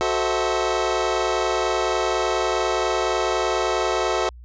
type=chord; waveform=25% pulse; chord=F# half-diminished seventh; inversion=none; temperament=equal with one note detuned; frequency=370 / 440 / 523.3 / 647.9 Hz; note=F#4 / A4 / C5 / E5; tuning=0 / 0 / 0 / -30 cents; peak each=-21 / -22 / -24 / -22 dBFS; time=0.01-4.29 s; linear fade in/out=0 ms; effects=added 60 Hz sine -39 dBFS peak until 4.44 s + resampled to 16000 Hz